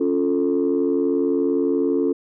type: chord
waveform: sine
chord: Db augmented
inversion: none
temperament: equal with one note detuned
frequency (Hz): 277.2 / 349.2 / 441.3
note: Db4 / F4 / A4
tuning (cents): 0 / 0 / +5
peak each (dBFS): -20 / -21 / -21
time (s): 0-2.13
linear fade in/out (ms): 10
effects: tanh soft clip ceiling -11 dBFS